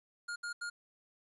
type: tone bursts at uneven times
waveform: square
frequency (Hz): 1420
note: F6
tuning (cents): +28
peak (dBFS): -38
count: 3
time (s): 0.28-0.36 / 0.43-0.53 / 0.61-0.7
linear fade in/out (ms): 10
effects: resampled to 24000 Hz + 12-bit